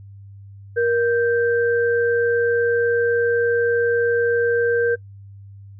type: tone pair together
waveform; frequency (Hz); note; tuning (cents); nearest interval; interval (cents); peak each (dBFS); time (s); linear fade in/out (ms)
sine; 471.7 / 1568; A#4 / G6; +20 / 0; octave + major sixth; 2080; -16 / -23; 0.76-4.96; 20
effects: noise-tail reverb RT60 0.1 s tail -23 dB re dry + added 99 Hz sine -38 dBFS peak until 5.79 s